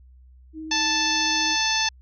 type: tone with vibrato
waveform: sine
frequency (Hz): 315.2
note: D#4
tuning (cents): +23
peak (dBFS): -32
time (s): 0.53-1.57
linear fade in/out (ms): 50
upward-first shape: triangle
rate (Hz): 15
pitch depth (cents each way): 15
type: harmonic tone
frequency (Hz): 880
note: A5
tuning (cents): 0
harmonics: 1 / 2 / 3 / 4 / 5 / 6 / 7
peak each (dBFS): -28 / -28 / -28 / -28 / -28 / -28 / -28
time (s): 0.71-1.89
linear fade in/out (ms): 5
effects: added 63 Hz sine -47 dBFS peak until 2.01 s